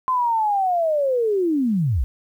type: linear sweep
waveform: sine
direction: down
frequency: 1041 to 49.84 Hz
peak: -17 dBFS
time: 0.08-2.04 s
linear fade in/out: 0 ms
effects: 9-bit